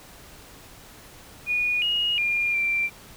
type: tone with pitch steps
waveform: sine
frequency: 2453 / 2875 / 2407 / 2357 Hz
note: D#7 / F7 / D7 / D7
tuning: -25 / +50 / +42 / +6 cents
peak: -21 dBFS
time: 1.46-2.9 s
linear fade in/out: 50 ms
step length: 360 ms
effects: pink hiss -47 dBFS RMS until 3.16 s